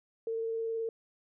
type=tone with vibrato; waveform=sine; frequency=452.6 Hz; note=A4; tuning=49 cents sharp; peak=-31 dBFS; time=0.27-0.89 s; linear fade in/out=2 ms; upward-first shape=sine; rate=19 Hz; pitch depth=13 cents each way; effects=none